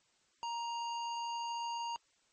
square tone, 937 Hz, A#5, 9 cents sharp, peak -37 dBFS, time 0.43-1.96 s, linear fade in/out 0 ms, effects white hiss -72 dBFS RMS until 2.32 s + MP3 32 kbps

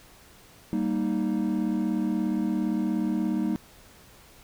triangle chord, Eb major, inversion first, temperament equal, 196 / 233.1 / 311.1 Hz, G3 / Bb3 / Eb4, 0 / 0 / 0 cents, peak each -26 dBFS, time 0.73-3.56 s, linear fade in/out 0 ms, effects tanh soft clip ceiling -14 dBFS + pink hiss -53 dBFS RMS until 4.43 s

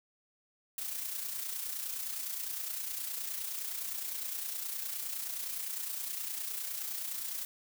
blue noise with amplitude modulation, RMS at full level -36 dBFS, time 0.78-7.45 s, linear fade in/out 2 ms, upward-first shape sine, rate 29.7 Hz, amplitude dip 50%, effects none

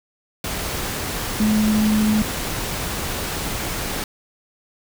sine tone in noise, 214.2 Hz, A3, 46 cents flat, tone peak -15 dBFS, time 1.4-2.22 s, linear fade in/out 2 ms, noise pink, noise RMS -26 dBFS, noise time 0.44-4.04 s, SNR +8 dB, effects none

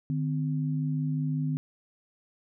sine tone pair together, 151.5 / 257 Hz, D#3 / C4, -46 / -31 cents, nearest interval major sixth, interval 915 cents, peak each -27 / -32 dBFS, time 0.1-1.57 s, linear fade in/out 0 ms, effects none

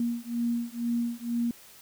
sine beating tone pair, 235.1 / 237.2 Hz, A#3 / A#3, +15 / +30 cents, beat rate 2.1 Hz, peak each -30 / -30 dBFS, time 0-1.51 s, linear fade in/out 2 ms, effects white hiss -52 dBFS RMS until 1.81 s

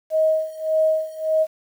sine tone with tremolo, 631 Hz, D#5, 24 cents sharp, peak -14 dBFS, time 0.1-1.47 s, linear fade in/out 50 ms, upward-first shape sine, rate 1.7 Hz, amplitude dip 90%, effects 8-bit

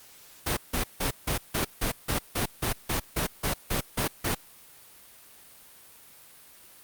pink noise bursts, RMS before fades -27 dBFS, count 15, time 0.46-4.35 s, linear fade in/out 10 ms, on 110 ms, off 160 ms, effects white hiss -52 dBFS RMS until 6.83 s + Opus 48 kbps

